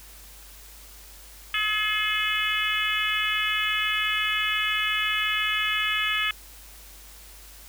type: harmonic tone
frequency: 425.8 Hz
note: G#4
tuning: 43 cents sharp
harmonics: 3 / 4 / 5 / 6 / 7 / 8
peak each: -31 / -30 / -29 / -29 / -29 / -33 dBFS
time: 1.54-6.31 s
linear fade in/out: 2 ms
effects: added 50 Hz sine -48 dBFS peak until 7.68 s + white hiss -48 dBFS RMS until 7.68 s